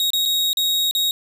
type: tone with dropouts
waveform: 40% pulse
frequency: 3776 Hz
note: A#7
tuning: 22 cents sharp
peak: -16 dBFS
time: 0-1.11 s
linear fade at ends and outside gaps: 1 ms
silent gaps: 0.104-0.133 / 0.254-0.258 / 0.531-0.571 / 0.911-0.95 s
effects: none